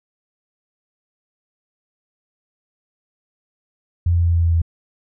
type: tone with pitch steps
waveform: sine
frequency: 86.2 / 85.6 / 85.01 / 84.43 / 83.84 / 83.26 Hz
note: F2 / F2 / F2 / E2 / E2 / E2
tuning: -22 / -34 / -46 / +42 / +30 / +18 cents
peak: -13 dBFS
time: 4.06-4.618 s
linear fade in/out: 5 ms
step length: 93 ms
effects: none